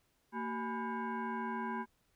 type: tone with frequency modulation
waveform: sine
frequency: 380.6 Hz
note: F#4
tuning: 49 cents sharp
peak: -35 dBFS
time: 0.32-1.86 s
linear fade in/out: 50 ms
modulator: 609 Hz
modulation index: 1.8
effects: pink hiss -75 dBFS RMS until 2.15 s